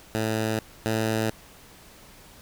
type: tone pair in turn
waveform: 10% pulse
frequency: 110 / 110.7 Hz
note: A2 / A2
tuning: 0 / +11 cents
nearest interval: unison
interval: 11 cents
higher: second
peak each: -16 / -15 dBFS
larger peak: second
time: 0.15-0.59 / 0.86-1.3 s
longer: neither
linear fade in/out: 0 ms
effects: pink hiss -50 dBFS RMS until 2.41 s